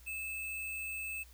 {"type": "tone with sample-and-hold", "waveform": "sine", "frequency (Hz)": 2617, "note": "E7", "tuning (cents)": -13, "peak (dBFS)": -37, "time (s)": [0.06, 1.24], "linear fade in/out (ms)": 20, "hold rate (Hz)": 11025, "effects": ["added 60 Hz sine -55 dBFS peak until 1.33 s", "white hiss -62 dBFS RMS until 1.33 s"]}